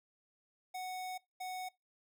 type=tone bursts at uneven times; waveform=square; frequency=740 Hz; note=F#5; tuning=in tune; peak=-40 dBFS; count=2; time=0.74-1.18 / 1.4-1.69 s; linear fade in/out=10 ms; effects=noise-tail reverb RT60 0.2 s tail -22 dB re dry